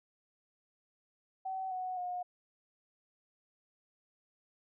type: tone with pitch steps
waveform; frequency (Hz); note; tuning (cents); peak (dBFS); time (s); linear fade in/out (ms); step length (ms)
sine; 760 / 739.6 / 719.8; F#5 / F#5 / F#5; +46 / -1 / -48; -35; 1.45-2.23; 10; 260
effects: none